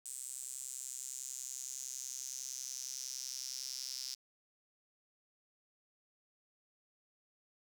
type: tone with high-pass filter sweep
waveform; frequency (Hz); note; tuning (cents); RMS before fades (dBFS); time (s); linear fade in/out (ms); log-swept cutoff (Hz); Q
square; 65.41; C2; 0; -44; 0.05-4.15; 10; 8100 to 5200; 5.5
effects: 11-bit